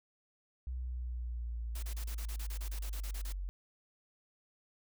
sine linear sweep, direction down, 63.2 to 46.25 Hz, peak -36 dBFS, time 0.67-3.49 s, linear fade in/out 0 ms
white noise bursts, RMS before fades -48 dBFS, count 15, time 1.75-3.325 s, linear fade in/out 5 ms, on 77 ms, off 30 ms
effects none

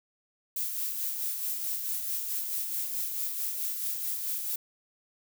violet noise with tremolo, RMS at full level -31 dBFS, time 0.56-4.56 s, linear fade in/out 5 ms, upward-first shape sine, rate 4.6 Hz, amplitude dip 40%, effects none

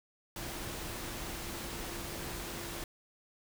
sine tone in noise, 341.2 Hz, F4, 40 cents flat, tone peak -49 dBFS, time 0.36-2.84 s, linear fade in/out 2 ms, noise pink, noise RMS -41 dBFS, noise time 0.36-2.84 s, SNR -11 dB, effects none

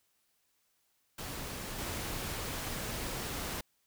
pink noise with level steps, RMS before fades -41 / -38 dBFS, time 1.18-3.61 s, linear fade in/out 5 ms, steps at 1.78 s, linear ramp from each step 10 ms, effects white hiss -75 dBFS RMS until 3.86 s

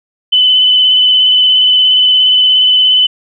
sine tone with vibrato, 3017 Hz, F#7, 33 cents sharp, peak -5 dBFS, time 0.32-3.07 s, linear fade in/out 10 ms, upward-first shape square, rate 17 Hz, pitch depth 16 cents each way, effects none

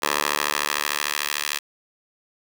10% pulse tone with high-pass filter sweep, 73.42 Hz, D2, in tune, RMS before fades -25 dBFS, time 0.02-1.59 s, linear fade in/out 10 ms, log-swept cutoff 830 to 2200 Hz, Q 0.79, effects none

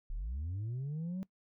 sine linear sweep, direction up, 30.87 to 193.3 Hz, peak -33 dBFS, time 0.1-1.23 s, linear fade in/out 0 ms, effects noise-tail reverb RT60 0.1 s tail -23 dB re dry + tanh soft clip ceiling -34 dBFS

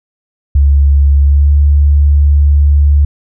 sine tone with pitch glide, 70.4 to 72.25 Hz, C#2 to D2, +27 to -28 cents, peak -4 dBFS, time 0.55-3.05 s, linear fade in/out 5 ms, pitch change +45 cents, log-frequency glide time 1.23-1.51 s, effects none

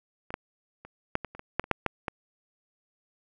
clicks, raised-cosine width 0.5 ms, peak -23 / -14 / -29 / -10 / -20 / -29 / -25 / -9 / -27 / -7 / -10 / -15 dBFS, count 12, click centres 0.305 / 0.341 / 0.85 / 1.154 / 1.247 / 1.35 / 1.394 / 1.596 / 1.641 / 1.713 / 1.863 / 2.082 s, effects none

